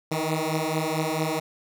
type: beating tone pair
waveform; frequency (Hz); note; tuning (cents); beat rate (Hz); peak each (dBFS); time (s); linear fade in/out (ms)
10% pulse; 155.56 / 160.06; D#3 / D#3; 0 / +49; 4.5; -19; 0.11-1.4; 10
effects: none